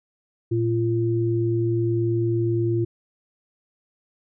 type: tone pair together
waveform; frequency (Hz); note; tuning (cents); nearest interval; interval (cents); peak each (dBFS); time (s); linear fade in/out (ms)
sine; 115.13 / 343.7; A#2 / F4; -21 / -28; octave + perfect fifth; 1893; -22; 0.51-2.85; 10
effects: none